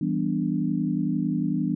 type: chord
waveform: sine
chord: E minor seventh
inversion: none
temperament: equal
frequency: 164.81 / 196 / 246.9 / 293.7 Hz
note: E3 / G3 / B3 / D4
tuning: 0 / 0 / 0 / 0 cents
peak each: -28 dBFS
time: 0.01-1.75 s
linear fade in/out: 5 ms
effects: none